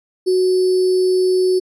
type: tone with sample-and-hold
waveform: sine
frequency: 370 Hz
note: F#4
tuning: in tune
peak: -12 dBFS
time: 0.26-1.6 s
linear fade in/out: 20 ms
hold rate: 4900 Hz
effects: resampled to 22050 Hz